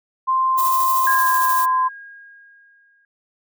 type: tone with pitch glide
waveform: sine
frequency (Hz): 1046.5 to 1027.9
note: C6 to C6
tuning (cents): 0 to -31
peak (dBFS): -15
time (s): 0.27-1.89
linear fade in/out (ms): 20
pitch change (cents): -31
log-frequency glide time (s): 1-1.3
type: noise with tremolo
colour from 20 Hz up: violet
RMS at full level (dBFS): -24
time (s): 0.57-1.66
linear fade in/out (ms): 20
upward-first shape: square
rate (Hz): 13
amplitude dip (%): 25
type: tone with exponential decay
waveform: sine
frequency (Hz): 1630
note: G#6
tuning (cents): -33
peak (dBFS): -17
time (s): 1.07-3.05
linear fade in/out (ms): 2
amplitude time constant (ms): 430
effects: none